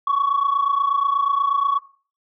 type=tone pair together; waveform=sine; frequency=1100 / 1128.3 Hz; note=C#6 / C#6; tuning=-14 / +30 cents; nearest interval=unison; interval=44 cents; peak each=-21 / -17 dBFS; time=0.07-1.79 s; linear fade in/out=5 ms; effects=noise-tail reverb RT60 0.4 s tail -18 dB re dry + tanh soft clip ceiling -12 dBFS